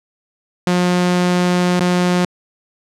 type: tone with dropouts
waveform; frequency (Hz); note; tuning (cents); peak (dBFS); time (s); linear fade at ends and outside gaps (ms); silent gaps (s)
sawtooth; 178.7; F3; +40; -9; 0.67-2.25; 2; 1.797-1.806
effects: low-pass 8000 Hz 12 dB/octave